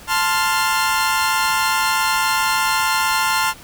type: chord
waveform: sawtooth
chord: F major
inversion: first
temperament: equal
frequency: 880 / 1046.5 / 1396.9 Hz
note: A5 / C6 / F6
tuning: 0 / 0 / 0 cents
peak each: -17 dBFS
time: 0.07-3.54 s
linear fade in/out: 50 ms
effects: pink hiss -41 dBFS RMS until 3.63 s